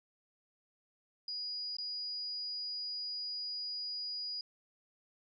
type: tone with dropouts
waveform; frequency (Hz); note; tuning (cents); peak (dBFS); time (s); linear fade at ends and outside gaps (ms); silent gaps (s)
sine; 4900; D#8; -27; -37; 1.28-4.41; 2; 1.768-1.784
effects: none